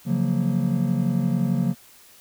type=chord; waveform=triangle; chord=Gb major seventh; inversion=second; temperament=just; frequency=138.75 / 173.43 / 185 / 231.2 Hz; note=Db3 / F3 / Gb3 / Bb3; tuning=+2 / -12 / 0 / -14 cents; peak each=-23 dBFS; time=0.05-1.75 s; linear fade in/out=50 ms; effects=tanh soft clip ceiling -8 dBFS + white hiss -51 dBFS RMS until 2.2 s